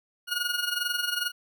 20% pulse tone with amplitude modulation, 1440 Hz, F#6, 47 cents flat, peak -19 dBFS, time 0.27-1.32 s, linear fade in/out 50 ms, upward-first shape sine, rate 22.3 Hz, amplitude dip 70%, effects none

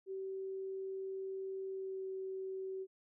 sine tone with pitch glide, 383.8 to 380.7 Hz, G4 to F#4, -37 to +49 cents, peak -39 dBFS, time 0.06-2.87 s, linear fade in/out 50 ms, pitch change -14 cents, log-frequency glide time 1.67-2.08 s, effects none

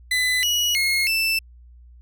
30% pulse tone with pitch steps, 2005 / 2915 / 2157 / 2655 Hz, B6 / F#7 / C#7 / E7, +26 / -26 / -48 / +12 cents, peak -16 dBFS, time 0.11-1.39 s, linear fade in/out 5 ms, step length 320 ms, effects added 60 Hz sine -44 dBFS peak until 2.01 s

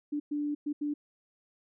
sine tone bursts at uneven times, 293.7 Hz, D4, in tune, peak -29 dBFS, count 4, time 0.12-0.2 / 0.31-0.55 / 0.66-0.73 / 0.81-0.94 s, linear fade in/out 10 ms, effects none

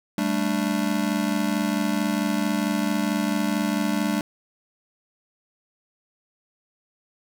square chord, G suspended second, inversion none, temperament just, 196 / 220.5 / 294 Hz, G3 / A3 / D4, 0 / +4 / +2 cents, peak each -27 dBFS, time 0.18-4.21 s, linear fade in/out 2 ms, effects none

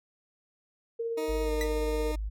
sine tone with tremolo, 460.7 Hz, A#4, 20 cents flat, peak -28 dBFS, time 0.99-2.12 s, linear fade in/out 10 ms, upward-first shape triangle, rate 17 Hz, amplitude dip 35%
20% pulse tone with pitch glide, 313.6 to 305.6 Hz, D#4 to D#4, +14 to -31 cents, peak -29 dBFS, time 1.17-2.16 s, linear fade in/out 10 ms, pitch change -45 cents, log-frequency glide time 1.43-1.51 s
sine tone, 51.91 Hz, G#1, in tune, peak -30 dBFS, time 1.28-2.3 s, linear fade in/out 20 ms
sawtooth tone with exponential decay, 1975.5 Hz, B6, in tune, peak -25 dBFS, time 1.61-1.71 s, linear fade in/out 1 ms, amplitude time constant 21 ms
effects none

